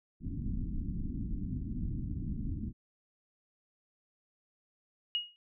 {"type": "low-pass noise", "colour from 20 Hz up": "pink", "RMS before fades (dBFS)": -36, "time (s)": [0.2, 2.73], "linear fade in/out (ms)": 50, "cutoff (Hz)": 290, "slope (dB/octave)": 48}
{"type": "tone with exponential decay", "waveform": "sine", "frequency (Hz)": 2881, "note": "F#7", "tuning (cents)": -47, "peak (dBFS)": -26, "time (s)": [5.15, 5.36], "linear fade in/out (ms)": 0, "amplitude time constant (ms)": 45}
{"effects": []}